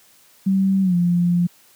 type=tone with pitch glide; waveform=sine; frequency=192.7 to 174.68 Hz; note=G3 to F3; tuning=-29 to +1 cents; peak=-14 dBFS; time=0.46-1.47 s; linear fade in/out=10 ms; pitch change=-170 cents; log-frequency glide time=0.82-0.95 s; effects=white hiss -53 dBFS RMS until 1.75 s + high-pass 100 Hz 12 dB/octave